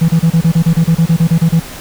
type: tone bursts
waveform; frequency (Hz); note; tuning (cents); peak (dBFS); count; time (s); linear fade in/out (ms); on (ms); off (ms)
triangle; 164.81; E3; 0; -3; 15; 0.01-1.599; 10; 77; 31
effects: tanh soft clip ceiling -1 dBFS + pink hiss -29 dBFS RMS until 1.8 s